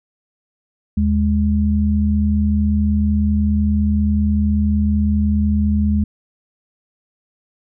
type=tone pair together; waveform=sine; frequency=77.85 / 208.1 Hz; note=D#2 / G#3; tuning=+2 / +4 cents; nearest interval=octave + perfect fourth; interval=1702 cents; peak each=-16 dBFS; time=0.97-6.04 s; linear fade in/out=5 ms; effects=none